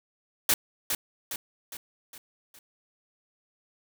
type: noise with echo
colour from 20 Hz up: white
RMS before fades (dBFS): -22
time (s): 0.49-0.54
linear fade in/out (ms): 2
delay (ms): 410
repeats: 5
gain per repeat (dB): -6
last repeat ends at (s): 2.59
effects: none